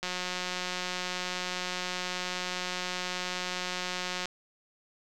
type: click train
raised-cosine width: 0.2 ms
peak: -16 dBFS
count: 766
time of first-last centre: 0.03-4.257 s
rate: 181 Hz
effects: none